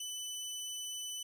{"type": "tone", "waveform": "20% pulse", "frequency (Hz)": 2996, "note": "F#7", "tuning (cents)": 21, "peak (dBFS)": -34, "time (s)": [0, 1.23], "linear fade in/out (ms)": 5, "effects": []}